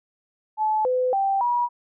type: tone with pitch steps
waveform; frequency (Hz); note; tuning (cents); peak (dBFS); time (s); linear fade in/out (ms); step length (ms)
sine; 863 / 506 / 783 / 965; A5 / B4 / G5 / B5; -34 / +42 / -2 / -40; -19; 0.57-1.69; 50; 280
effects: none